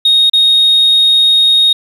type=tone with dropouts; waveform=sine; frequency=3729 Hz; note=A#7; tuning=in tune; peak=-4 dBFS; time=0.05-1.73 s; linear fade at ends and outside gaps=5 ms; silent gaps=0.298-0.333 s; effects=tanh soft clip ceiling -3 dBFS + 7-bit